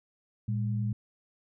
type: tone pair together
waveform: sine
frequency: 113.8 / 202.8 Hz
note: A#2 / G#3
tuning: -41 / -41 cents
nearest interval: minor seventh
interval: 1000 cents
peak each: -28 / -34 dBFS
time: 0.48-0.93 s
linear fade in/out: 5 ms
effects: none